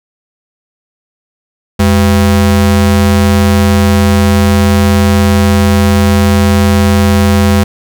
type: ring-modulated tone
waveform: square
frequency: 147.2 Hz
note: D3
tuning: 4 cents sharp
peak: -3 dBFS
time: 1.79-7.64 s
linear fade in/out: 10 ms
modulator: 60.3 Hz
effects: none